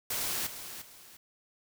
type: noise with echo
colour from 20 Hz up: white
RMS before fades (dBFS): -33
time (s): 0.1-0.47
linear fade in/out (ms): 5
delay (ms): 350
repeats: 2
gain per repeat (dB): -10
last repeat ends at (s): 1.17
effects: none